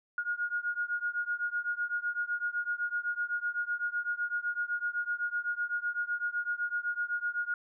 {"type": "beating tone pair", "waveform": "sine", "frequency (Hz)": [1430, 1437.9], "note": ["F6", "F#6"], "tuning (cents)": [41, -50], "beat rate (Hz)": 7.9, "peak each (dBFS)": [-33, -34], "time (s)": [0.18, 7.54], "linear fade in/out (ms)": 2, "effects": []}